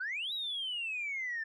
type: exponential two-way sweep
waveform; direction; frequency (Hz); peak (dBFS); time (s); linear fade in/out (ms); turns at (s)
sine; up then down; 1437 to 3923 to 1761; -33; 0-1.44; 10; 0.33
effects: tanh soft clip ceiling -30 dBFS